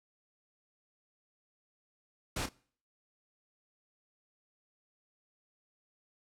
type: noise with echo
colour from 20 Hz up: pink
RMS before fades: -35 dBFS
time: 2.36-2.46 s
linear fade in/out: 5 ms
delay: 31 ms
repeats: 1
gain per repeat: -10 dB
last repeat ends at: 2.491 s
effects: noise-tail reverb RT60 0.5 s tail -23 dB re dry + low-pass 10000 Hz 12 dB/octave